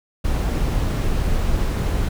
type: noise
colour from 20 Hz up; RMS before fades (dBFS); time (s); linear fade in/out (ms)
brown; -20; 0.24-2.09; 10
effects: none